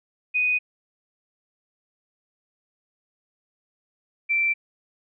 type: tone pair in turn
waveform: sine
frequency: 2489 / 2343 Hz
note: D#7 / D7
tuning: 0 / -5 cents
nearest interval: minor second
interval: 105 cents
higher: first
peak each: -19 dBFS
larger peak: neither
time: 0.34-0.59 / 4.29-4.54 s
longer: neither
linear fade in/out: 20 ms
effects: none